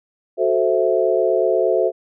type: chord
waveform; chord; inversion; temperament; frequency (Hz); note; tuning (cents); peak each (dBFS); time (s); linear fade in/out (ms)
sine; F# half-diminished seventh; none; equal with one note detuned; 370 / 438.5 / 523.3 / 659.3; F#4 / A4 / C5 / E5; 0 / -6 / 0 / 0; -20; 0.37-1.92; 50
effects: none